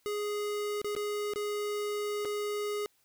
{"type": "tone with dropouts", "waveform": "square", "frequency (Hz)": 415.3, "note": "G#4", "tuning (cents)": 0, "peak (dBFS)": -32, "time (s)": [0.06, 2.86], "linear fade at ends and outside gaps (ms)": 0, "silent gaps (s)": [[0.816, 0.845], [0.951, 0.964], [1.336, 1.359], [2.249, 2.254]], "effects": ["white hiss -70 dBFS RMS until 3.04 s"]}